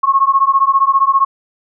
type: beating tone pair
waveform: sine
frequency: 1083 / 1098 Hz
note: C#6 / C#6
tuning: -41 / -17 cents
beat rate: 15 Hz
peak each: -12 dBFS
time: 0.03-1.25 s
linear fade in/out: 10 ms
effects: none